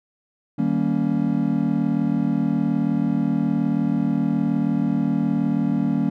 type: chord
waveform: triangle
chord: Eb dominant seventh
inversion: none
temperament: just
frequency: 155.56 / 194.45 / 233.3 / 280 Hz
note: Eb3 / G3 / Bb3 / Db4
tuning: 0 / -14 / +2 / +18 cents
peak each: -24 / -22 / -21 / -22 dBFS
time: 0.58-6.1 s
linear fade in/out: 10 ms
effects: none